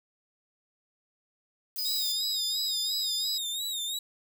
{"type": "noise", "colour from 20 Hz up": "violet", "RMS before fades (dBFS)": -37, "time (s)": [1.76, 2.12], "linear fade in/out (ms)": 0}
{"type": "tone", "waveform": "sine", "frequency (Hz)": 4978, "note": "D#8", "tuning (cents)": 0, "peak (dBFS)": -30, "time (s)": [1.78, 3.38], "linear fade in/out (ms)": 5}
{"type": "tone with vibrato", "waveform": "sawtooth", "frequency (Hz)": 3741, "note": "A#7", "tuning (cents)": 5, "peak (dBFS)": -28, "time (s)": [1.85, 3.99], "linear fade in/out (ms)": 5, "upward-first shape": "sine", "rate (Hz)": 2.9, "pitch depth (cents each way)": 88}
{"effects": []}